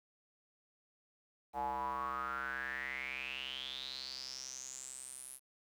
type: tone with band-pass filter sweep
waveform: square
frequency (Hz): 65.5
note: C2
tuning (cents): +2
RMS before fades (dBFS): -42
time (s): 1.53-5.4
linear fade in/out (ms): 50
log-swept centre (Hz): 790 to 11000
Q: 9.3
effects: 11-bit